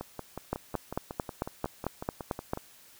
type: two click trains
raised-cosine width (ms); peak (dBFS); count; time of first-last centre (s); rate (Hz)
1; -22 / -15; 15 / 10; 0.01-2.574 / 0.53-2.534; 5.46 / 4.49
effects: white hiss -56 dBFS RMS until 2.99 s